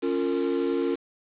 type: chord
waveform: triangle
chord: Bb minor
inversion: first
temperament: equal with one note detuned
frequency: 277.2 / 349.2 / 457.9 Hz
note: Db4 / F4 / Bb4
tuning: 0 / 0 / -31 cents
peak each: -26 / -25 / -26 dBFS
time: 0.02-0.96 s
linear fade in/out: 20 ms
effects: resampled to 8000 Hz + 7-bit